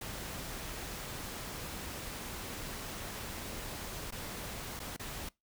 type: noise with dropouts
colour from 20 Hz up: pink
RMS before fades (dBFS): -42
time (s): 0.01-5.29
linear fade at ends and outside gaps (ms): 5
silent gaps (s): 4.108-4.122 / 4.793-4.8 / 4.965-4.995
effects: noise-tail reverb RT60 0.2 s tail -23 dB re dry